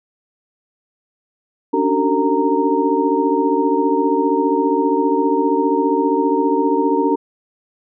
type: tone cluster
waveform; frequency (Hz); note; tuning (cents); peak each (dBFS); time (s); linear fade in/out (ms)
sine; 281 / 296 / 380.3 / 453.7 / 927; C#4 / D4 / F#4 / A#4 / A#5; +24 / +14 / +48 / -47 / -10; -20; 1.73-7.16; 10
effects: none